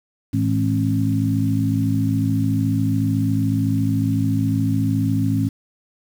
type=harmonic tone with a mistuned harmonic; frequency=53.9 Hz; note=A1; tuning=35 cents flat; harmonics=2 / 3 / 4 / 5; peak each=-20 / -25 / -25 / -21 dBFS; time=0.33-5.49 s; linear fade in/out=10 ms; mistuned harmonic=4; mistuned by=-46 cents; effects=7-bit